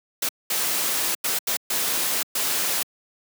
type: noise bursts at uneven times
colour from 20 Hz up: white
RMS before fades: -24 dBFS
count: 6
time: 0.22-0.29 / 0.5-1.15 / 1.24-1.39 / 1.47-1.57 / 1.7-2.23 / 2.35-2.83 s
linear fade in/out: 5 ms
effects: high-pass 200 Hz 12 dB/octave